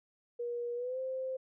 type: tone with pitch glide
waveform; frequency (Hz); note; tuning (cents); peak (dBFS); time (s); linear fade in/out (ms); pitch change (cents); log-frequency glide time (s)
sine; 478.3 to 521.6; A#4 to C5; +44 to -5; -34; 0.39-1.37; 10; +151; 0.75-0.99
effects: none